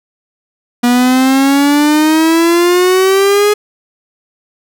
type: exponential sweep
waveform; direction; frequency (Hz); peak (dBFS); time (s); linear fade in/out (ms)
45% pulse; up; 240.7 to 420; -7; 0.83-3.54; 10
effects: none